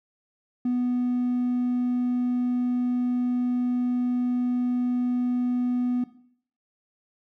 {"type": "tone", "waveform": "triangle", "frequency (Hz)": 246.9, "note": "B3", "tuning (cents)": 0, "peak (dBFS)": -19, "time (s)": [0.65, 6.04], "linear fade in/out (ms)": 5, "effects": ["noise-tail reverb RT60 0.6 s tail -17 dB re dry", "tanh soft clip ceiling -17 dBFS"]}